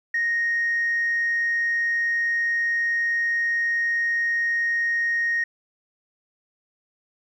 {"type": "tone", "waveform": "sine", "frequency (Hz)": 1864.7, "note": "A#6", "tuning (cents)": 0, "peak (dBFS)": -19, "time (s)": [0.14, 5.44], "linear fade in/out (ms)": 5, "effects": ["tanh soft clip ceiling -17 dBFS", "10-bit"]}